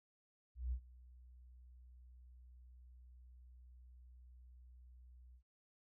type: tone with ADSR envelope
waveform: sine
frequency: 61.74 Hz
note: B1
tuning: in tune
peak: -35 dBFS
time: 0.55-5.43 s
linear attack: 170 ms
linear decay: 78 ms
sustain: -22 dB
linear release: 82 ms
effects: none